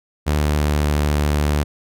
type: tone with pitch glide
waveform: sawtooth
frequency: 74.6 to 73.91 Hz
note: D2 to D2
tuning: +28 to +12 cents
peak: -12 dBFS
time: 0.26-1.64 s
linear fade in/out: 20 ms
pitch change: -16 cents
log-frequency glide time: 0.48-0.99 s
effects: none